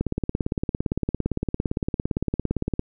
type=click train; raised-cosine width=3 ms; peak=-10 dBFS; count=50; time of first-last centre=0.01-2.794 s; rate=17.6 Hz; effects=none